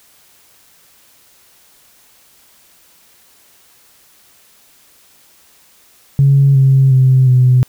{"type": "tone with pitch steps", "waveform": "sine", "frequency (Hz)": [138.59, 134.49, 130.51, 126.65], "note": ["C#3", "C3", "C3", "B2"], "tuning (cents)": [0, 48, -4, 44], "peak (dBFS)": -5, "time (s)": [6.19, 7.63], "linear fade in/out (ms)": 0, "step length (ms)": 360, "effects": ["tanh soft clip ceiling -1 dBFS", "white hiss -49 dBFS RMS until 7.68 s"]}